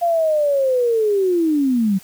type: linear sweep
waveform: sine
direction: down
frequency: 698.5 to 183.9 Hz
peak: -14 dBFS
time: 0.01-1.99 s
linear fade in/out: 20 ms
effects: white hiss -45 dBFS RMS until 2.03 s